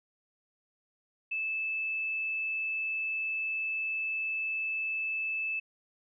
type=tone; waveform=sine; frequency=2623 Hz; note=E7; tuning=9 cents flat; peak=-30 dBFS; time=1.31-5.6 s; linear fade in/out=10 ms; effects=none